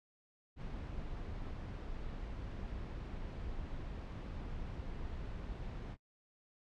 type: noise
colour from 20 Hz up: brown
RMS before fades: -43 dBFS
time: 0.56-5.97 s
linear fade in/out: 50 ms
effects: noise-tail reverb RT60 0.1 s tail -25 dB re dry + low-pass 4000 Hz 12 dB/octave